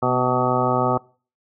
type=harmonic tone with a mistuned harmonic; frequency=126.1 Hz; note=B2; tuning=36 cents sharp; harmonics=1 / 2 / 3 / 4 / 5 / 6 / 7 / 9 / 10; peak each=-26 / -26 / -26 / -26 / -26 / -26 / -26 / -26 / -26 dBFS; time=0.02-0.98 s; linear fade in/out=10 ms; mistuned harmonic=2; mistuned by=-28 cents; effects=noise-tail reverb RT60 0.4 s tail -23 dB re dry